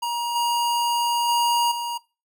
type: tone with level steps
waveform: square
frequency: 948 Hz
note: A#5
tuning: 29 cents sharp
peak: -24 / -20 / -18 / -26 dBFS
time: 0.02-1.98 s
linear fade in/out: 10 ms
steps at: 0.35 / 1.28 / 1.71 s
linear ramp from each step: 10 ms
effects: noise-tail reverb RT60 0.3 s tail -21 dB re dry